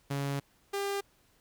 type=tone pair in turn; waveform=sawtooth; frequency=140 / 399.1 Hz; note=C#3 / G4; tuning=+18 / +31 cents; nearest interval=octave + tritone; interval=1813 cents; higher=second; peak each=-27 dBFS; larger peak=neither; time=0.1-0.4 / 0.73-1.01 s; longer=first; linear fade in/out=10 ms; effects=pink hiss -67 dBFS RMS until 1.4 s